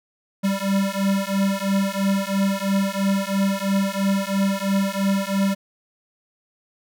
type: beating tone pair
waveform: square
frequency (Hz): 194.6 / 197.6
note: G3 / G3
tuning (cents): -12 / +14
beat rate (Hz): 3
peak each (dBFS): -23 / -23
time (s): 0.43-5.55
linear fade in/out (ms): 20
effects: none